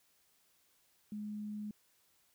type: tone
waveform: sine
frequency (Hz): 210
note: G#3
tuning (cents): +19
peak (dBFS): -39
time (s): 1.12-1.71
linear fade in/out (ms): 2
effects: white hiss -72 dBFS RMS until 2.34 s